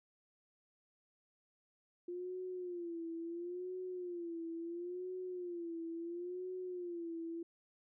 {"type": "tone with vibrato", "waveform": "sine", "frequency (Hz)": 349.2, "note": "F4", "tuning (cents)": 0, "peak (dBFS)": -40, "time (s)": [2.08, 7.43], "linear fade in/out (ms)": 5, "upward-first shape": "sine", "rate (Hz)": 0.73, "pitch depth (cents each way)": 94, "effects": []}